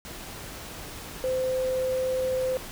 sine tone in noise, 516 Hz, C5, 24 cents flat, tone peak -24 dBFS, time 1.24-2.57 s, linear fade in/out 0 ms, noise pink, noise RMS -40 dBFS, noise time 0.05-2.71 s, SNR +13 dB, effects none

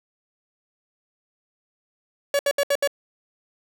45% pulse tone bursts, 566 Hz, C#5, 36 cents sharp, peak -18 dBFS, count 5, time 2.34-2.875 s, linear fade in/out 2 ms, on 51 ms, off 70 ms, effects none

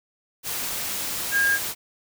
sine tone in noise, 1621 Hz, G#6, 42 cents flat, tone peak -18 dBFS, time 1.31-1.59 s, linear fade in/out 50 ms, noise white, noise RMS -29 dBFS, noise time 0.43-1.75 s, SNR +8 dB, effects none

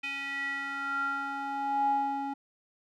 square tone with band-pass filter sweep, 277.2 Hz, C#4, in tune, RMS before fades -32 dBFS, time 0.03-2.34 s, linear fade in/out 10 ms, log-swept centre 2500 to 630 Hz, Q 6.4, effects none

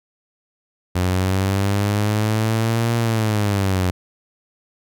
sawtooth linear two-way sweep, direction up then down, 89.7 to 117.4 to 89.7 Hz, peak -13 dBFS, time 0.95-3.91 s, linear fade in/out 10 ms, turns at 2.96 s, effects none

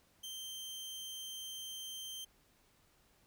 sawtooth tone, 3136 Hz, G7, in tune, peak -40 dBFS, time 0.23-2.25 s, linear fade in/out 10 ms, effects pink hiss -70 dBFS RMS until 3.26 s

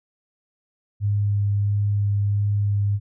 sine tone with vibrato, 102 Hz, G#2, 31 cents flat, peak -18 dBFS, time 1-3 s, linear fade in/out 50 ms, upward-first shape sine, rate 1.5 Hz, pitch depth 9 cents each way, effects none

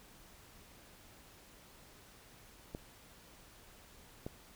clicks, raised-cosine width 2 ms, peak -28 / -27 dBFS, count 2, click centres 2.749 / 4.265 s, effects pink hiss -59 dBFS RMS until 4.55 s

